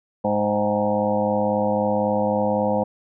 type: harmonic tone with a mistuned harmonic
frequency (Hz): 103.83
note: G#2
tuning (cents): 0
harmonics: 1 / 2 / 3 / 5 / 6 / 7 / 8 / 9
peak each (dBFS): -33 / -24 / -32 / -22 / -28 / -28 / -29 / -30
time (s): 0.24-2.84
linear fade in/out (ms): 10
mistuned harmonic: 7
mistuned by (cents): +60
effects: none